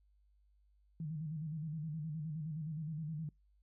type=tone with vibrato; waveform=sine; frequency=155.5 Hz; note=D#3; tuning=1 cent flat; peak=-38 dBFS; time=1-3.29 s; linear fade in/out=2 ms; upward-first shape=square; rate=9.6 Hz; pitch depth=73 cents each way; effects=noise-tail reverb RT60 0.2 s tail -26 dB re dry + added 50 Hz sine -67 dBFS peak until 3.62 s